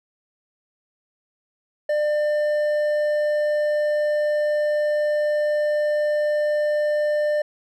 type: tone with hard clipping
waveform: triangle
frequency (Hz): 598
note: D5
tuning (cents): +31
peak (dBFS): -20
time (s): 1.89-7.42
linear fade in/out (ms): 5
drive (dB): 9
effects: none